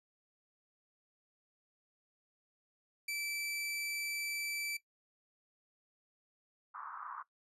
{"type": "tone", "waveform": "sawtooth", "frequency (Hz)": 2323, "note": "D7", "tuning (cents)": -20, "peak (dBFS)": -33, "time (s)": [3.08, 4.77], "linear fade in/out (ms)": 5}
{"type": "band-pass noise", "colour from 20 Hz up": "white", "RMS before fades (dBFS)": -46, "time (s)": [6.74, 7.23], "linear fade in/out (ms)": 10, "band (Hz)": [1000, 1300], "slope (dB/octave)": 48}
{"effects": ["noise-tail reverb RT60 0.1 s tail -17 dB re dry", "resampled to 32000 Hz"]}